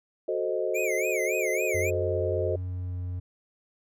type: chord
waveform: sine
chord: F# diminished seventh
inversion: none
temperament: equal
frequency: 370 / 440 / 523.3 / 622.3 Hz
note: F#4 / A4 / C5 / Eb5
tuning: 0 / 0 / 0 / 0 cents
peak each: -31 dBFS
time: 0.28-2.56 s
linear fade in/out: 5 ms
type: tone with vibrato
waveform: square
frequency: 2266 Hz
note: C#7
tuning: 37 cents sharp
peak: -30 dBFS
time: 0.74-1.91 s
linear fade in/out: 20 ms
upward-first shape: sine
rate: 3.6 Hz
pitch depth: 180 cents each way
type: tone with pitch glide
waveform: triangle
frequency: 91.5 to 89.93 Hz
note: F#2 to F#2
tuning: -19 to -49 cents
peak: -28 dBFS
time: 1.74-3.2 s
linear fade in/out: 10 ms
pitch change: -30 cents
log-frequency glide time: 2.5-2.99 s
effects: none

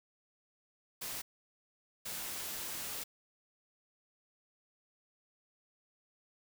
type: noise bursts at uneven times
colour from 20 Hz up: white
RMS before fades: -41 dBFS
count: 2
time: 1.01-1.22 / 2.05-3.04 s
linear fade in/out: 10 ms
effects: none

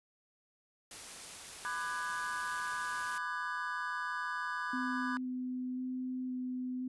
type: noise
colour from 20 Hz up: white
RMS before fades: -47 dBFS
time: 0.91-3.18 s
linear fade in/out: 2 ms
type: chord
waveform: triangle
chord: G# half-diminished seventh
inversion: first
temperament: just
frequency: 996.7 / 1196.1 / 1495.1 / 1661.2 Hz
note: B5 / D6 / F#6 / G#6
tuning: +16 / +31 / +18 / 0 cents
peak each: -39 dBFS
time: 1.65-5.17 s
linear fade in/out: 0 ms
type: tone with vibrato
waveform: sine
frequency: 254.2 Hz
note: C4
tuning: 50 cents flat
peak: -35 dBFS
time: 4.73-6.88 s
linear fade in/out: 5 ms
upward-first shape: square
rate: 0.96 Hz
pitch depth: 8 cents each way
effects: resampled to 24000 Hz

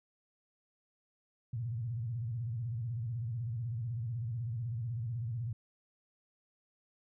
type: tone with vibrato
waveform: sine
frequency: 116.54 Hz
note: A#2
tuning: in tune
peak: -34 dBFS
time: 1.53-5.53 s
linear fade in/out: 5 ms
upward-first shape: square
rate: 16 Hz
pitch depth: 120 cents each way
effects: none

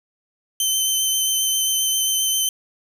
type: tone with vibrato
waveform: 15% pulse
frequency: 3082 Hz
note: G7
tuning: 30 cents flat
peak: -11 dBFS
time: 0.6-2.49 s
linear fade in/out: 2 ms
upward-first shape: sine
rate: 7.5 Hz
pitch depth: 12 cents each way
effects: none

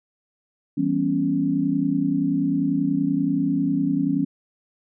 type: chord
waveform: sine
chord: C# half-diminished seventh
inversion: first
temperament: equal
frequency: 164.81 / 196 / 246.9 / 277.2 Hz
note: E3 / G3 / B3 / C#4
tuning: 0 / 0 / 0 / 0 cents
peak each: -27 / -27 / -27 / -21 dBFS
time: 0.77-4.25 s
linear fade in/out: 10 ms
effects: none

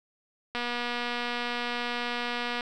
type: click train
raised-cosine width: 0.3 ms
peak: -16 dBFS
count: 497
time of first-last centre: 0.55-2.608 s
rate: 241 Hz
effects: none

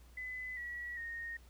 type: tone with pitch steps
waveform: sine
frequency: 2011 / 1931.3 / 1854.8 Hz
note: B6 / B6 / A#6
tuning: +31 / -39 / -9 cents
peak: -40 dBFS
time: 0.17-1.37 s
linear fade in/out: 5 ms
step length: 400 ms
effects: added 60 Hz sine -56 dBFS peak until 1.49 s + pink hiss -66 dBFS RMS until 1.49 s

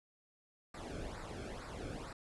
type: noise with flanger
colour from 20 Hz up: brown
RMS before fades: -45 dBFS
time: 0.74-2.13 s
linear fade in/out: 5 ms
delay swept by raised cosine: 0.31 to 1.07 ms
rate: 2.2 Hz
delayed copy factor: -0.75
effects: resampled to 24000 Hz

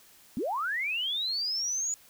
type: linear sweep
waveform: sine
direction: up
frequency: 197.7 to 6930 Hz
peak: -28 dBFS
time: 0.37-1.94 s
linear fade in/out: 0 ms
effects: white hiss -57 dBFS RMS until 2.09 s

